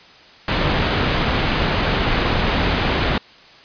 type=low-pass noise; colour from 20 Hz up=pink; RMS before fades=-19 dBFS; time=0.48-3.18 s; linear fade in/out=2 ms; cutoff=4000 Hz; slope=24 dB/octave; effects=white hiss -45 dBFS RMS until 3.64 s + resampled to 11025 Hz